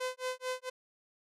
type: tone with tremolo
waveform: sawtooth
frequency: 510 Hz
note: C5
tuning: 44 cents flat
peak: -28 dBFS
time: 0-0.7 s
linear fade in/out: 10 ms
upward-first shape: sine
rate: 4.5 Hz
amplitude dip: 100%
effects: low-pass 10000 Hz 12 dB/octave